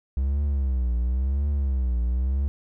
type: tone with vibrato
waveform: triangle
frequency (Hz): 65.41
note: C2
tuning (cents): 0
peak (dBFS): -19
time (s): 0.17-2.48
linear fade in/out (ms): 0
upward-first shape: triangle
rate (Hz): 0.95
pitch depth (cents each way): 190
effects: none